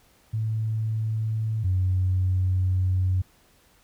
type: tone pair in turn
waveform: sine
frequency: 110.1 / 92.58 Hz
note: A2 / F#2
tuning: +2 / +2 cents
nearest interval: minor third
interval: 300 cents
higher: first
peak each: -23 / -19 dBFS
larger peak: second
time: 0.33-1.64 / 1.64-3.22 s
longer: second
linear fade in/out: 10 ms
effects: tanh soft clip ceiling -15 dBFS + pink hiss -60 dBFS RMS until 3.83 s